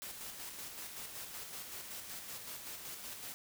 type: noise with tremolo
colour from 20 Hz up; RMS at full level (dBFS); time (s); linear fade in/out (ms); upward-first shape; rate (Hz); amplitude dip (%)
white; -45; 0.02-3.34; 0; square; 5.3; 35
effects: none